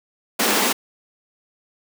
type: high-pass noise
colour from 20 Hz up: pink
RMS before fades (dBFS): -19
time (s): 0.39-0.73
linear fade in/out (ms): 10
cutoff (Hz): 200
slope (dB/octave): 96
effects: none